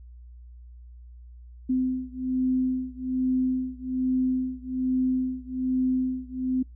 sine beating tone pair, 256.4 / 257.6 Hz, C4 / C4, -35 / -27 cents, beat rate 1.2 Hz, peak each -26 / -27 dBFS, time 1.69-6.63 s, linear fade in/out 10 ms, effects noise-tail reverb RT60 0.2 s tail -26 dB re dry + added 60 Hz sine -43 dBFS peak until 6.75 s

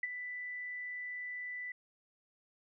sine tone with ADSR envelope, 1984 Hz, B6, 7 cents sharp, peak -30 dBFS, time 0.03-1.72 s, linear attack 4 ms, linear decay 28 ms, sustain -9 dB, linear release 4 ms, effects none

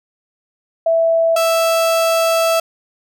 sine / 35% pulse tone pair in turn, 659.3 / 659.3 Hz, E5 / E5, 0 / 0 cents, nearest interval unison, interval 0 cents, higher neither, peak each -11 dBFS, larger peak neither, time 0.86-1.36 / 1.36-2.6 s, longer second, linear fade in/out 5 ms, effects none

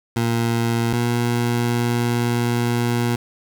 20% pulse tone pair in turn, 116.6 / 119.39 Hz, A#2 / A#2, +1 / +42 cents, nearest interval unison, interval 41 cents, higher second, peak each -13 dBFS, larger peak neither, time 0.16-0.93 / 0.93-3.16 s, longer second, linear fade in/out 5 ms, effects 7-bit

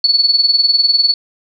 sine tone with tremolo, 4435 Hz, C#8, in tune, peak -6 dBFS, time 0.04-1.14 s, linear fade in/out 2 ms, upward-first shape sine, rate 20 Hz, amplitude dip 75%, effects none

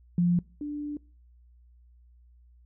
sine tone pair in turn, 174.9 / 294.1 Hz, F3 / D4, +3 / +3 cents, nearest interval major sixth, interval 900 cents, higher second, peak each -20 / -31 dBFS, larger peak first, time 0.18-0.39 / 0.61-0.97 s, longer second, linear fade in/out 2 ms, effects noise-tail reverb RT60 0.4 s tail -25 dB re dry + added 60 Hz sine -54 dBFS peak until 2.65 s

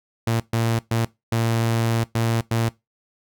sawtooth tone bursts at uneven times, 114.8 Hz, A#2, 26 cents flat, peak -15 dBFS, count 6, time 0.27-0.4 / 0.53-0.79 / 0.91-1.05 / 1.32-2.04 / 2.15-2.41 / 2.51-2.69 s, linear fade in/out 5 ms, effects noise-tail reverb RT60 0.2 s tail -20 dB re dry

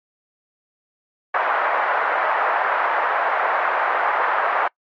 pink band-pass noise, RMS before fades -20 dBFS, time 1.34-4.68 s, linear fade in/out 5 ms, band 660 to 1700 Hz, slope 24 dB/octave, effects noise-tail reverb RT60 0.1 s tail -25 dB re dry + MP3 48 kbps

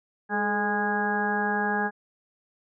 harmonic tone with a mistuned harmonic, 206 Hz, G#3, 14 cents flat, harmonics 1 / 2 / 3 / 4 / 5 / 6 / 7 / 8, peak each -30 / -32 / -40 / -28 / -39 / -39 / -38 / -28 dBFS, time 0.29-1.91 s, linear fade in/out 50 ms, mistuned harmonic 2, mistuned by +43 cents, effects none

